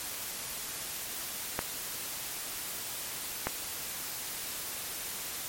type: clicks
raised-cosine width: 0.5 ms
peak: -13 dBFS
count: 2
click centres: 1.591 / 3.47 s
effects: white hiss -38 dBFS RMS until 5.48 s + MP3 64 kbps